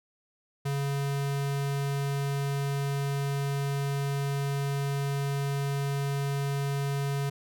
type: tone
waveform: square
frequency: 140 Hz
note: C#3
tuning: 18 cents sharp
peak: -28 dBFS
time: 0.65-7.3 s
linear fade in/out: 10 ms
effects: none